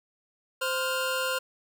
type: tone pair together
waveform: 25% pulse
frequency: 520 / 1405.2 Hz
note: C5 / F6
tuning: -11 / +10 cents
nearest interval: octave + perfect fourth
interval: 1721 cents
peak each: -26 dBFS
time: 0.61-1.39 s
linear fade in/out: 10 ms
effects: none